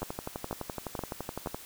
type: two click trains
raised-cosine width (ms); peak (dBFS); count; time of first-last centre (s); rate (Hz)
1; -19 / -20; 4 / 19; 0.03-1.472 / 0.02-1.545; 2.08 / 11.8
effects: white hiss -48 dBFS RMS until 1.65 s